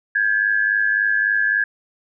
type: tone pair together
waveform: sine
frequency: 1596.4 / 1700 Hz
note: G6 / G#6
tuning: +31 / +40 cents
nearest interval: minor second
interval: 109 cents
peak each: -19 / -18 dBFS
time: 0.15-1.64 s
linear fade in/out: 5 ms
effects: none